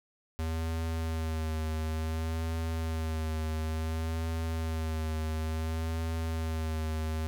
square tone with vibrato, 80.2 Hz, E2, 47 cents flat, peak -31 dBFS, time 0.39-7.27 s, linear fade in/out 0 ms, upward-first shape sine, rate 0.57 Hz, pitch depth 29 cents each way, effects none

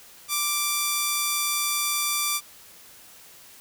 5% pulse tone, 1174.7 Hz, D6, in tune, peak -11 dBFS, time 0.28-2.41 s, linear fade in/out 50 ms, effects white hiss -49 dBFS RMS until 3.6 s

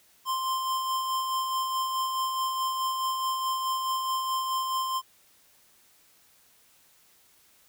square tone with tremolo, 1046.5 Hz, C6, in tune, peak -26 dBFS, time 0.25-5.02 s, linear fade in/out 50 ms, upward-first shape sine, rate 4.7 Hz, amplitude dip 35%, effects white hiss -61 dBFS RMS until 7.68 s

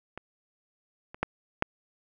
clicks, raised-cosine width 0.5 ms, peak -23 / -27 / -11 / -8 dBFS, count 4, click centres 0.176 / 1.145 / 1.23 / 1.624 s, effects none

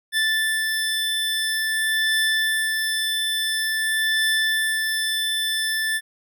25% pulse beating tone pair, 1760 / 1760.48 Hz, A6 / A6, 0 / 0 cents, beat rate 0.48 Hz, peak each -17 / -25 dBFS, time 0.12-6.01 s, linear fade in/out 50 ms, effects none

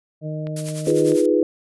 harmonic tone, 154.3 Hz, D#3, 14 cents flat, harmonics 1 / 2 / 3 / 4, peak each -26 / -34 / -37 / -32 dBFS, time 0.21-1.17 s, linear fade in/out 50 ms
click train, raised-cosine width 0.3 ms, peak -23 dBFS, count 4, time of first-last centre 0.47-1.119 s, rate 4.62 Hz
blue noise with tremolo, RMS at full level -29 dBFS, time 0.56-1.26 s, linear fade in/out 5 ms, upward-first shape sine, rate 10 Hz, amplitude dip 75%
sine chord, F half-diminished seventh, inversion third, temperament equal, 311.1 / 349.2 / 415.3 / 493.9 Hz, Eb4 / F4 / Ab4 / Cb5, 0 / 0 / 0 / 0 cents, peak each -20 dBFS, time 0.87-1.43 s, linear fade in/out 2 ms
effects resampled to 24000 Hz

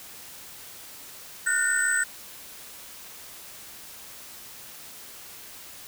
sine tone cluster, 1442 / 1508 / 1820 / 8050 Hz, F#6 / F#6 / A#6 / B8, -45 / +32 / -42 / +32 cents, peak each -27 dBFS, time 1.46-2.04 s, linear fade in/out 10 ms, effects white hiss -44 dBFS RMS until 5.87 s

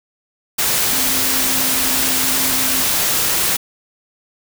sine tone in noise, 261.6 Hz, C4, in tune, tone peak -28 dBFS, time 0.92-2.83 s, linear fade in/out 10 ms, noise white, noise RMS -17 dBFS, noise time 0.58-3.57 s, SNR -14 dB, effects none

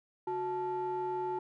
triangle ring-modulated tone, 253.1 Hz, B3, 43 cents sharp, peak -27 dBFS, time 0.27-1.39 s, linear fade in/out 5 ms, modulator 620 Hz, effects none

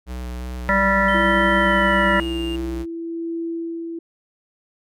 square tone with vibrato, 61.74 Hz, B1, in tune, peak -28 dBFS, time 0.06-2.86 s, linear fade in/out 50 ms, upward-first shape square, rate 2.8 Hz, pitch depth 16 cents each way
harmonic tone, 195.3 Hz, G3, 6 cents flat, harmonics 1 / 3 / 5 / 7 / 9 / 10, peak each -22 / -22 / -22 / -22 / -22 / -22 dBFS, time 0.69-2.2 s, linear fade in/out 0 ms
triangle tone with pitch glide, 3096 to 2806 Hz, G7 to F7, -22 to +8 cents, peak -30 dBFS, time 1.08-2.56 s, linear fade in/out 5 ms, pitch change -170 cents, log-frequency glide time 1.59-2.35 s
sine tone with tremolo, 333.1 Hz, E4, 18 cents sharp, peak -23 dBFS, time 1.14-3.99 s, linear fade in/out 5 ms, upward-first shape sine, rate 0.99 Hz, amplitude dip 35%
effects none

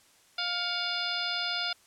harmonic tone with a mistuned harmonic, 704 Hz, F5, 14 cents sharp, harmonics 1 / 2 / 3 / 4 / 5 / 6 / 7, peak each -39 / -35 / -39 / -39 / -35 / -38 / -35 dBFS, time 0.38-1.73 s, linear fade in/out 5 ms, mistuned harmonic 3, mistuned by +99 cents, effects white hiss -61 dBFS RMS until 1.86 s + low-pass 10000 Hz 12 dB/octave

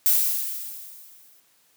violet noise with exponential decay, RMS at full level -17 dBFS, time 0.06-1.4 s, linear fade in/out 0 ms, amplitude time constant 290 ms, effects white hiss -62 dBFS RMS until 1.76 s + high-pass 80 Hz 12 dB/octave

